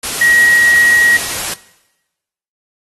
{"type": "tone in noise", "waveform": "sine", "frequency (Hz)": 1900, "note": "A#6", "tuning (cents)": 33, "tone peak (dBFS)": -7, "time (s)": [0.21, 1.17], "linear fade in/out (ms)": 5, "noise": "white", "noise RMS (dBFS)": -20, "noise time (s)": [0.03, 1.54], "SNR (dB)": 10, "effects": ["noise-tail reverb RT60 1.0 s tail -19 dB re dry", "AAC 32 kbps"]}